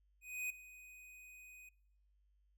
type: tone with ADSR envelope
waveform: square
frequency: 2496 Hz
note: D#7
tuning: 5 cents sharp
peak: -38 dBFS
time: 0.21-1.69 s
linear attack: 290 ms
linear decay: 5 ms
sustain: -18 dB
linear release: 3 ms
effects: noise-tail reverb RT60 0.8 s tail -24 dB re dry + added 50 Hz sine -70 dBFS peak until 2.57 s